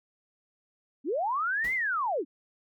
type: linear two-way sweep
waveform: sine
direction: up then down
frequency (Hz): 237.3 to 2139 to 237.3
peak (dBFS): -26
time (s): 1.04-2.25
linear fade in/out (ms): 50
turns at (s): 1.74
type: noise with exponential decay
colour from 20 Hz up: pink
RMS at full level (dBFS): -42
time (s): 1.64-1.92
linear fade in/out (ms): 5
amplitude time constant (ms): 60
effects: none